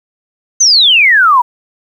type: exponential sweep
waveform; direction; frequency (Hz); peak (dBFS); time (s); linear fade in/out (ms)
sine; down; 6360 to 932; -4; 0.6-1.42; 10
effects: 7-bit